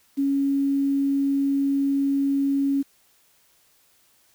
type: tone with quantisation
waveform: sine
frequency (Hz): 277.2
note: C#4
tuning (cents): 0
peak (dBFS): -19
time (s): 0.17-2.83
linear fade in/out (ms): 20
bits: 8
effects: white hiss -61 dBFS RMS until 4.34 s